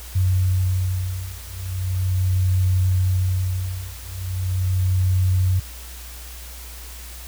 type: beating tone pair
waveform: sine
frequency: 92.5 / 92.89 Hz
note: F#2 / F#2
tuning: 0 / +7 cents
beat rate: 0.39 Hz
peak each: -21 dBFS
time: 0.15-5.6 s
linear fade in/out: 10 ms
effects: added 60 Hz sine -36 dBFS peak until 7.27 s + white hiss -40 dBFS RMS until 7.27 s